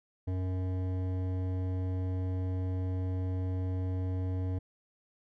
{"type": "tone with hard clipping", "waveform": "sine", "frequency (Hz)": 92.5, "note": "F#2", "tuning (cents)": 0, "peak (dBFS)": -32, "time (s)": [0.27, 4.59], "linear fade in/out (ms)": 10, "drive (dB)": 13, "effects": []}